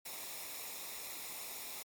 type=noise with comb filter; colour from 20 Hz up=white; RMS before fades=-45 dBFS; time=0.05-1.83 s; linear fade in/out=10 ms; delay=0.65 ms; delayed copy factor=-0.6; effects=MP3 96 kbps